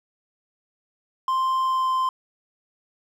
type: tone with pitch glide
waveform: triangle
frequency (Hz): 1046.5 to 1039.9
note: C6 to C6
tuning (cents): 0 to -11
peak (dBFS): -18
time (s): 1.28-2.09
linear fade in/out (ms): 2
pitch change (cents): -11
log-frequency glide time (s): 1.62-1.9
effects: none